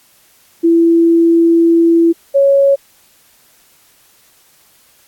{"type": "tone pair in turn", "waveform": "sine", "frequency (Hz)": [334.3, 554.5], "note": ["E4", "C#5"], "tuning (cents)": [24, 0], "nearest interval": "major sixth", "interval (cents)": 876, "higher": "second", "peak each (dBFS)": -6, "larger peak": "neither", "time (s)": [[0.63, 2.13], [2.34, 2.76]], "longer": "first", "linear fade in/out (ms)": 20, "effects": ["white hiss -50 dBFS RMS until 5.07 s", "AAC 64 kbps"]}